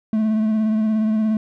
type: tone with vibrato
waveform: triangle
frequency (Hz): 217.4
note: A3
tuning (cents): -21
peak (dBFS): -14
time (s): 0.13-1.37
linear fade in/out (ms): 2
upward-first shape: triangle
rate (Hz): 17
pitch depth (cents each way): 34
effects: none